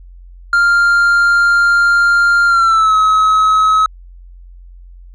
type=tone with pitch glide; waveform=triangle; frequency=1396.9 to 1281 Hz; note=F6 to E6; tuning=0 to -50 cents; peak=-6 dBFS; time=0.53-3.86 s; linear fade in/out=2 ms; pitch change=-150 cents; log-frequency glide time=2.47-2.95 s; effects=added 44 Hz sine -34 dBFS peak until 5.14 s + resampled to 22050 Hz